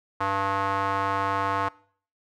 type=tone with band-pass filter; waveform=square; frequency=98 Hz; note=G2; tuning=in tune; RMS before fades=-26 dBFS; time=0.2-1.69 s; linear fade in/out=10 ms; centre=1100 Hz; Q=2.8; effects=noise-tail reverb RT60 0.5 s tail -21 dB re dry